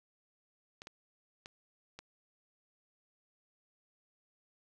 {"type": "clicks", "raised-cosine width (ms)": 0.2, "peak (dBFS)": -29, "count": 4, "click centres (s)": [0.819, 0.871, 1.459, 1.99], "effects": []}